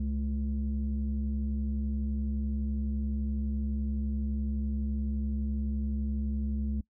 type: tone pair together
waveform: sine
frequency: 67.47 / 214.2 Hz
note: C#2 / A3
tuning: -46 / -46 cents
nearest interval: octave + minor sixth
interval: 2000 cents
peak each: -29 / -32 dBFS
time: 0-6.81 s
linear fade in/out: 5 ms
effects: noise-tail reverb RT60 0.1 s tail -21 dB re dry + tanh soft clip ceiling -23 dBFS